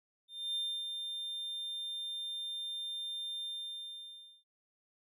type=tone with ADSR envelope; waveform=triangle; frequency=3600 Hz; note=A7; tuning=39 cents sharp; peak=-31 dBFS; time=0.28-4.44 s; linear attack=270 ms; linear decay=290 ms; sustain=-5 dB; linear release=1000 ms; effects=none